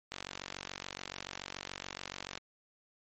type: click train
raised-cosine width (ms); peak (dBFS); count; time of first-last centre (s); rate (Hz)
0.2; -21; 107; 0.12-2.375; 47
effects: MP3 32 kbps